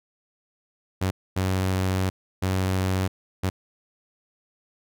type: tone bursts at uneven times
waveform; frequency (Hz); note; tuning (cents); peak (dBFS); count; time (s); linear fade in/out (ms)
sawtooth; 94; F#2; +28; -18; 4; 1.01-1.11 / 1.36-2.1 / 2.42-3.08 / 3.43-3.5; 10
effects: none